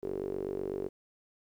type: tone with band-pass filter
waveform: sawtooth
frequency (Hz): 48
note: G1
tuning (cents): -36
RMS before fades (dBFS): -36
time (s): 0.02-0.89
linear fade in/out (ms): 20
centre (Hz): 400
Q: 7.4
effects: 11-bit